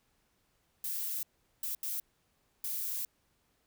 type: noise bursts at uneven times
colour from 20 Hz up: violet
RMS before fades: -36 dBFS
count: 4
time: 0.84-1.23 / 1.63-1.75 / 1.83-2 / 2.64-3.05 s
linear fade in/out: 2 ms
effects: pink hiss -74 dBFS RMS until 3.66 s